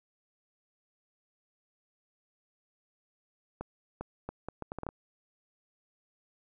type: accelerating click train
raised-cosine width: 1 ms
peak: -23 dBFS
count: 10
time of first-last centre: 3.61-4.89 s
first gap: 400 ms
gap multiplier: 0.7
effects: none